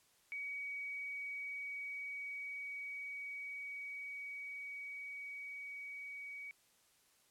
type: tone with level ramp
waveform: sine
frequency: 2261 Hz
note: C#7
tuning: 34 cents sharp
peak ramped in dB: -40 to -45 dBFS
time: 0.32-6.51 s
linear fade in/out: 0 ms
effects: white hiss -71 dBFS RMS until 7.3 s + low-pass 12000 Hz 12 dB/octave